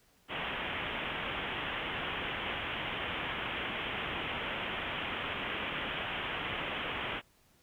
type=low-pass noise; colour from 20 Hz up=white; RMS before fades=-37 dBFS; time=0.28-7.22 s; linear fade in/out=50 ms; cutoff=3300 Hz; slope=96 dB/octave; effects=pink hiss -67 dBFS RMS until 7.62 s